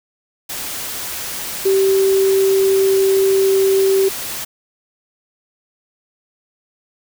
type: tone in noise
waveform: sine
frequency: 387 Hz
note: G4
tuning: 22 cents flat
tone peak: -11 dBFS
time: 1.65-4.09 s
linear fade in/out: 10 ms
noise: white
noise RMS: -26 dBFS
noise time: 0.49-4.45 s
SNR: +12 dB
effects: none